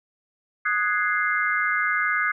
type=chord; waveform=sine; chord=Ab dominant seventh; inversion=second; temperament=equal; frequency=1244.5 / 1480 / 1661.2 / 2093 Hz; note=Eb6 / Gb6 / Ab6 / C7; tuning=0 / 0 / 0 / 0 cents; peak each=-26 dBFS; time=0.65-2.32 s; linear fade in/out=10 ms; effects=none